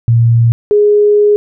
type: tone pair in turn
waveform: sine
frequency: 116.54 / 415.3 Hz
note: A#2 / G#4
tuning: 0 / 0 cents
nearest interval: octave + minor seventh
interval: 2200 cents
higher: second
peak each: -5 dBFS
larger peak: neither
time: 0.08-0.52 / 0.71-1.36 s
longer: second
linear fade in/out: 0 ms
effects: none